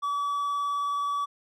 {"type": "tone with vibrato", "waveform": "triangle", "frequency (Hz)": 1145, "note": "D6", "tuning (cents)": -44, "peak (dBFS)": -24, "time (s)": [0.02, 1.26], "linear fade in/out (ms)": 20, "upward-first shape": "sine", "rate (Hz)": 19, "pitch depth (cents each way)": 8, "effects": []}